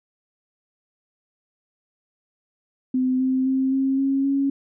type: tone with pitch steps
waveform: sine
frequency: 256.7 / 260.4 / 264.2 / 268.1 / 272 / 275.9 Hz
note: C4 / C4 / C4 / C4 / C#4 / C#4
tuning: -33 / -8 / +17 / +42 / -33 / -8 cents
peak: -18 dBFS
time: 2.94-4.5 s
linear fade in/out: 5 ms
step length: 260 ms
effects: none